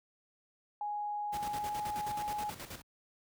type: tone with pitch glide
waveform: sine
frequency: 830.6 to 836.4 Hz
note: G#5 to G#5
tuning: 0 to +12 cents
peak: -34 dBFS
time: 0.81-2.5 s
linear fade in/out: 2 ms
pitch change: +12 cents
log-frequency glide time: 1.39-1.82 s
type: noise with tremolo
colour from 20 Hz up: pink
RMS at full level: -43 dBFS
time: 1.32-2.82 s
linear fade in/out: 20 ms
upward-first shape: square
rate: 9.4 Hz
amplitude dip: 65%
effects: high-pass 60 Hz 12 dB/octave